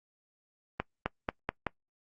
accelerating click train, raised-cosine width 0.5 ms, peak -14 dBFS, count 5, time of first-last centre 0.8-1.667 s, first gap 260 ms, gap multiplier 0.88, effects noise-tail reverb RT60 0.1 s tail -24 dB re dry + Opus 32 kbps

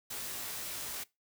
white noise with comb filter, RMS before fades -40 dBFS, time 0.1-1.04 s, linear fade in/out 10 ms, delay 17 ms, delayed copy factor +0.6, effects noise-tail reverb RT60 0.2 s tail -20 dB re dry

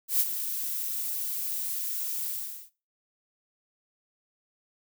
violet noise with ADSR envelope, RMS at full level -22 dBFS, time 0.08-2.7 s, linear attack 120 ms, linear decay 41 ms, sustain -10 dB, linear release 420 ms, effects noise-tail reverb RT60 0.3 s tail -18 dB re dry

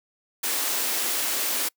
white high-pass noise, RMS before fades -26 dBFS, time 0.43-1.69 s, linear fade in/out 10 ms, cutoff 230 Hz, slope 48 dB/octave, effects noise-tail reverb RT60 0.1 s tail -26 dB re dry

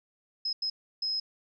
sine tone bursts at uneven times, 5120 Hz, D#8, 49 cents sharp, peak -28 dBFS, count 3, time 0.45-0.53 / 0.62-0.7 / 1.02-1.2 s, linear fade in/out 5 ms, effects none

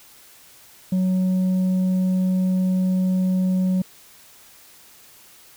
triangle tone with tanh clipping, 185.5 Hz, F#3, 5 cents sharp, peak -18 dBFS, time 0.92-3.82 s, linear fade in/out 5 ms, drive 8 dB, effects white hiss -49 dBFS RMS until 5.56 s

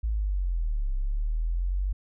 sine linear two-way sweep, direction down then up, 55.9 to 32.61 to 49.04 Hz, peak -24 dBFS, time 0.03-1.93 s, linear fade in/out 10 ms, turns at 0.93 s, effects none

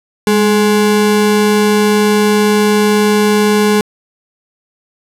square ring-modulated tone, 314.4 Hz, D#4, 18 cents sharp, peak -6 dBFS, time 0.27-3.81 s, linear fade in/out 2 ms, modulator 109 Hz, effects resampled to 32000 Hz

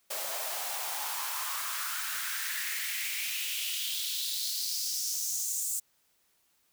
white noise with high-pass filter sweep, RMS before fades -34 dBFS, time 0.1-5.8 s, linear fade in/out 10 ms, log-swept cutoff 560 to 7800 Hz, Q 3.5, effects white hiss -71 dBFS RMS until 6.72 s

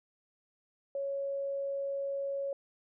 sine tone, 554.4 Hz, C#5, in tune, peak -32 dBFS, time 0.95-2.53 s, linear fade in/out 2 ms, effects none

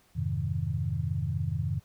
sine chord, F minor seventh, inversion none, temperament equal, 87.31 / 103.83 / 130.81 / 155.56 Hz, F2 / Ab2 / C3 / Eb3, 0 / 0 / 0 / 0 cents, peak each -33 dBFS, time 0.15-1.8 s, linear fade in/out 20 ms, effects pink hiss -64 dBFS RMS until 1.84 s

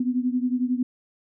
sine beating tone pair, 246.9 / 257.9 Hz, B3 / C4, 0 / -25 cents, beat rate 11 Hz, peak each -23 / -26 dBFS, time 0-0.83 s, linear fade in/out 5 ms, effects none

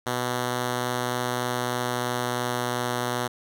5% pulse tone with pitch glide, 123.47 to 122.62 Hz, B2 to B2, 0 to -12 cents, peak -14 dBFS, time 0.06-3.28 s, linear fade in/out 10 ms, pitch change -12 cents, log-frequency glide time 1.33-2.76 s, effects none

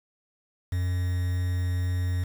triangle tone with quantisation, 89.8 Hz, F2, 49 cents sharp, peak -22 dBFS, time 0.72-2.24 s, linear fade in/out 5 ms, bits 7, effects none

